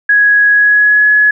sine tone with pitch glide, 1666 to 1693.2 Hz, G#6 to G#6, +5 to +33 cents, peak -5 dBFS, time 0.09-1.31 s, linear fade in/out 5 ms, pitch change +28 cents, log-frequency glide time 0.51-1.07 s, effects none

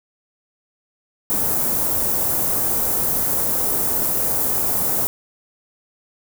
white band-stop noise, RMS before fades -20 dBFS, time 1.3-5.07 s, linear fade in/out 0 ms, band 810 to 12000 Hz, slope 12 dB/octave, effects none

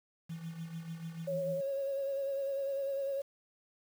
sine tone with tremolo, 164.8 Hz, E3, in tune, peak -37 dBFS, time 0.29-1.61 s, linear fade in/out 10 ms, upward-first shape sine, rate 6.8 Hz, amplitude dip 60%
sine tone with vibrato, 550 Hz, C#5, 14 cents flat, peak -32 dBFS, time 1.27-3.22 s, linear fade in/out 10 ms, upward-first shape sine, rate 10 Hz, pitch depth 30 cents each way
effects 9-bit

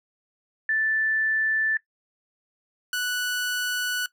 sine / sawtooth tone pair in turn, 1760 / 1480 Hz, A6 / F#6, 0 / 0 cents, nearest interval minor third, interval 300 cents, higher first, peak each -21 dBFS, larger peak neither, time 0.69-1.77 / 2.93-4.06 s, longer second, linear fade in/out 2 ms, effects noise-tail reverb RT60 0.1 s tail -18 dB re dry

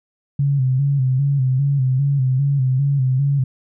sine tone with vibrato, 135 Hz, C#3, 45 cents flat, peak -14 dBFS, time 0.39-3.44 s, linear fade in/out 5 ms, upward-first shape square, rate 2.5 Hz, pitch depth 72 cents each way, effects none

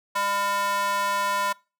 square tone with high-pass filter, 200.9 Hz, G3, 43 cents sharp, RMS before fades -25 dBFS, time 0.15-1.53 s, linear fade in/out 10 ms, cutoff 980 Hz, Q 2.7, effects noise-tail reverb RT60 0.3 s tail -24 dB re dry

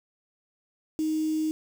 sine tone with quantisation, 312.5 Hz, D#4, 8 cents sharp, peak -24 dBFS, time 0.99-1.51 s, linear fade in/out 0 ms, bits 7, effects none

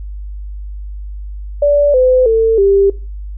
sine tone with pitch steps, 579 / 509.9 / 449.1 / 395.5 Hz, D5 / C5 / A4 / G4, -25 / -45 / +35 / +15 cents, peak -7 dBFS, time 1.62-2.9 s, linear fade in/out 5 ms, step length 320 ms, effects noise-tail reverb RT60 0.3 s tail -20 dB re dry + added 50 Hz sine -23 dBFS peak until 3.37 s

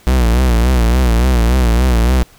45% pulse tone with vibrato, 60.4 Hz, B1, 38 cents flat, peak -9 dBFS, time 0.07-2.23 s, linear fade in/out 0 ms, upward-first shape sine, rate 3.5 Hz, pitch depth 120 cents each way, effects pink hiss -46 dBFS RMS until 2.38 s

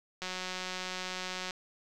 click train, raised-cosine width 0.2 ms, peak -20 dBFS, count 238, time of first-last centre 0.22-1.508 s, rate 184 Hz, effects none

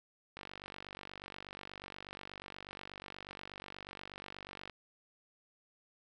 click train, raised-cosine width 0.3 ms, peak -29 dBFS, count 210, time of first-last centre 0.37-4.697 s, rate 48.3 Hz, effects none

